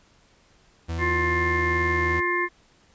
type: tone with vibrato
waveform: 40% pulse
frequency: 82.41 Hz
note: E2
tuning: in tune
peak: -26 dBFS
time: 0.88-2.21 s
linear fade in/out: 20 ms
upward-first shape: sine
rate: 2.4 Hz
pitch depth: 14 cents each way
type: harmonic tone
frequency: 352.6 Hz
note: F4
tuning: 17 cents sharp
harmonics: 1 / 3 / 5 / 6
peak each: -27 / -27 / -27 / -27 dBFS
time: 0.98-2.49 s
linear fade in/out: 50 ms
effects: pink hiss -59 dBFS RMS until 2.94 s + resampled to 16000 Hz